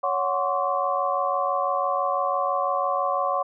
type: tone cluster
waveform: sine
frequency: 559 / 735 / 1055 / 1141 Hz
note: C#5 / F#5 / C6 / C#6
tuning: +14 / -12 / +14 / +50 cents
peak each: -27 dBFS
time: 0.03-3.43 s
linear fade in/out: 10 ms
effects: none